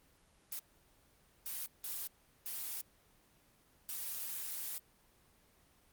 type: noise bursts at uneven times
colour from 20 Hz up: blue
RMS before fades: -41 dBFS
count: 5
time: 0.52-0.59 / 1.46-1.66 / 1.84-2.07 / 2.46-2.81 / 3.89-4.78 s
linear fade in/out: 0 ms
effects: pink hiss -68 dBFS RMS until 5.92 s + Opus 24 kbps